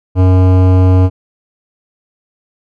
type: tone with hard clipping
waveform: sine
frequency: 92.5 Hz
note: F#2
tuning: in tune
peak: -7 dBFS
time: 0.15-1.1 s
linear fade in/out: 50 ms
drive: 16 dB
effects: none